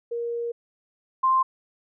sine tone pair in turn, 470.4 / 1047.8 Hz, A#4 / C6, +16 / +2 cents, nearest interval octave + major second, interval 1386 cents, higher second, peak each -26 / -17 dBFS, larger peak second, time 0.11-0.52 / 1.23-1.43 s, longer first, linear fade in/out 10 ms, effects none

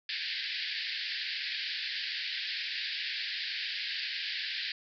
white band-pass noise, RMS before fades -36 dBFS, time 0.09-4.72 s, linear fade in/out 2 ms, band 1600 to 4900 Hz, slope 96 dB/octave, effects none

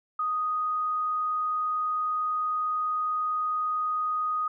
sine tone, 1244.5 Hz, D#6, in tune, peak -25 dBFS, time 0.19-4.48 s, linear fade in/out 5 ms, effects none

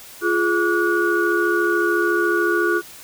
sine tone cluster, 346.6 / 420.5 / 1151 / 1455 Hz, F4 / G#4 / D6 / F#6, -13 / +22 / -35 / -29 cents, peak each -19 / -23 / -26 / -20 dBFS, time 0.21-2.82 s, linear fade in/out 50 ms, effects tanh soft clip ceiling -6 dBFS + white hiss -41 dBFS RMS until 3.03 s

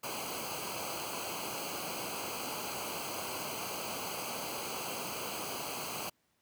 pink noise with comb filter, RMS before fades -39 dBFS, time 0.03-6.1 s, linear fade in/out 10 ms, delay 0.55 ms, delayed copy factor -0.8, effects pink hiss -75 dBFS RMS until 6.41 s + high-pass 100 Hz 12 dB/octave

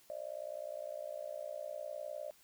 sine tone with amplitude modulation, 604 Hz, D5, 48 cents sharp, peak -36 dBFS, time 0.1-2.31 s, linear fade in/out 0 ms, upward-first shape sine, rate 59.7 Hz, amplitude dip 100%, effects white hiss -65 dBFS RMS until 2.43 s

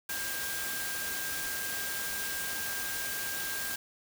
sine tone in noise, 1600 Hz, G6, 35 cents sharp, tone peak -38 dBFS, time 0.09-3.76 s, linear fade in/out 5 ms, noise white, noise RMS -36 dBFS, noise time 0.09-3.76 s, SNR -5 dB, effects none

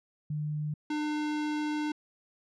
sine / square tone pair in turn, 150.6 / 301.2 Hz, D3 / D4, +44 / +44 cents, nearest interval octave, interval 1200 cents, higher second, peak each -30 / -30 dBFS, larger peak neither, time 0.3-0.74 / 0.9-1.92 s, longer second, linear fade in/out 5 ms, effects low-pass 5000 Hz 12 dB/octave

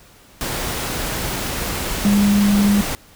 sine tone in noise, 203.3 Hz, G#3, 37 cents flat, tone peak -12 dBFS, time 2.05-2.81 s, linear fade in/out 0 ms, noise pink, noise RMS -24 dBFS, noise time 0.41-2.95 s, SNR +9 dB, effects pink hiss -48 dBFS RMS until 3.15 s

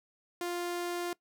sawtooth tone, 350 Hz, F4, 4 cents sharp, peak -29 dBFS, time 0.41-1.13 s, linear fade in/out 2 ms, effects noise-tail reverb RT60 0.1 s tail -21 dB re dry

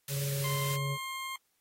harmonic tone, 139.8 Hz, C#3, 15 cents sharp, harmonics 1 / 3 / 4, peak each -31 / -46 / -44 dBFS, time 0.08-0.98 s, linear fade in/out 50 ms
white high-pass noise, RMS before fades -39 dBFS, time 0.08-0.76 s, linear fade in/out 2 ms, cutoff 1500 Hz, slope 12 dB/octave
20% pulse tone with pitch glide, 1046.5 to 1062.9 Hz, C6 to C6, 0 to +27 cents, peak -31 dBFS, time 0.44-1.36 s, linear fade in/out 2 ms, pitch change +27 cents, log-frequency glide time 0.68-0.81 s
effects white hiss -75 dBFS RMS until 1.6 s + AAC 48 kbps

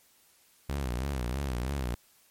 sawtooth tone with vibrato, 65 Hz, C2, 11 cents flat, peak -26 dBFS, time 0.69-1.95 s, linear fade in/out 5 ms, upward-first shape sine, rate 3.1 Hz, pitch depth 160 cents each way, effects white hiss -63 dBFS RMS until 2.3 s + MP3 64 kbps

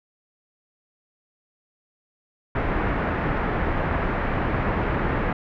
pink low-pass noise, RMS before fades -24 dBFS, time 2.55-5.33 s, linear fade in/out 5 ms, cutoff 2000 Hz, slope 24 dB/octave, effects none

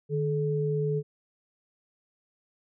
sine tone pair together, 151.61 / 429.3 Hz, D#3 / A4, -45 / -43 cents, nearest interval octave + tritone, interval 1802 cents, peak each -27 / -28 dBFS, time 0.09-1.03 s, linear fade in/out 50 ms, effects none

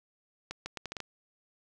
accelerating click train, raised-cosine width 0.2 ms, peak -20 dBFS, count 7, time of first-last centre 0.51-1.003 s, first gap 150 ms, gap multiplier 0.75, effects none

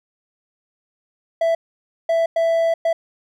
triangle tone bursts at uneven times, 662 Hz, E5, 7 cents sharp, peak -13 dBFS, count 4, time 1.41-1.55 / 2.09-2.26 / 2.36-2.74 / 2.85-2.93 s, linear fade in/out 5 ms, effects none

